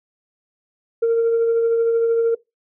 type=tone with tremolo; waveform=sine; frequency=460.4 Hz; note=A#4; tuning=22 cents flat; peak=-11 dBFS; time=1.02-2.35 s; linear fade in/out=10 ms; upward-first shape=triangle; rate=13 Hz; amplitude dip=35%; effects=noise-tail reverb RT60 0.2 s tail -21 dB re dry + tanh soft clip ceiling -12 dBFS